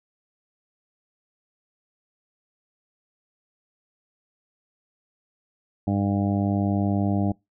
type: harmonic tone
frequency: 100.2 Hz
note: G2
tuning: 38 cents sharp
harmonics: 1 / 2 / 3 / 4 / 5 / 6 / 7 / 8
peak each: -25 / -24 / -27 / -40 / -41 / -35 / -34 / -38 dBFS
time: 5.87-7.32 s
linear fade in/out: 5 ms
effects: noise-tail reverb RT60 0.2 s tail -24 dB re dry